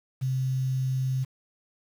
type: tone with quantisation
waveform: sine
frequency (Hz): 130.7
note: C3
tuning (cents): -1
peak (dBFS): -24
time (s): 0.21-1.25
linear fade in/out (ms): 20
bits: 8
effects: none